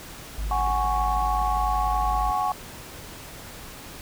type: tone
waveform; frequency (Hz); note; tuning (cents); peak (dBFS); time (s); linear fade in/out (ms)
triangle; 51.8; G#1; -4; -24; 0.38-2.31; 5
type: chord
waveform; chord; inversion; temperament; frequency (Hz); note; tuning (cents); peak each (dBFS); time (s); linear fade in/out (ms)
sine; F# suspended second; none; equal; 740 / 830.6 / 1108.7; F#5 / G#5 / C#6; 0 / 0 / 0; -26; 0.51-2.52; 2
effects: tanh soft clip ceiling -11 dBFS + pink hiss -41 dBFS RMS until 4.01 s